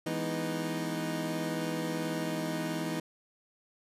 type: chord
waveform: 25% pulse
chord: E major seventh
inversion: none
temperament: equal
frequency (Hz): 164.81 / 207.7 / 246.9 / 311.1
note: E3 / G#3 / B3 / D#4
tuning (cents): 0 / 0 / 0 / 0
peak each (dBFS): -32 / -38 / -35 / -32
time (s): 0.06-3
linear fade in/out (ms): 5
effects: resampled to 32000 Hz